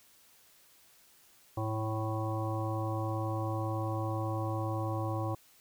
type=harmonic tone with a mistuned harmonic; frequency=110 Hz; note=A2; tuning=in tune; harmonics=1 / 3 / 5 / 7 / 9 / 10; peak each=-33 / -38 / -40 / -41 / -43 / -43 dBFS; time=1.57-5.35 s; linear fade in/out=5 ms; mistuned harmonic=1; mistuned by=-32 cents; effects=white hiss -62 dBFS RMS until 5.6 s